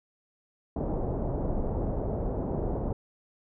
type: low-pass noise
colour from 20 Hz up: pink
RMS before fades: -30 dBFS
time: 0.76-2.93 s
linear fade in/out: 2 ms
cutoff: 730 Hz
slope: 24 dB/octave
effects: none